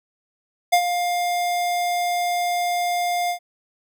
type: tone with ADSR envelope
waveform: square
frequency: 705 Hz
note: F5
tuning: 16 cents sharp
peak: -12 dBFS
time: 0.72-3.39 s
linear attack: 14 ms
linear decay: 74 ms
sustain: -9 dB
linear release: 91 ms
effects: none